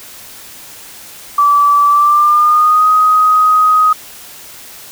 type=tone with pitch glide; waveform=sine; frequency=1157 to 1254.5 Hz; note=D6 to D#6; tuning=-26 to +14 cents; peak=-6 dBFS; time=1.38-3.93 s; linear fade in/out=5 ms; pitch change=+140 cents; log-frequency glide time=1.87-2.88 s; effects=white hiss -34 dBFS RMS until 4.91 s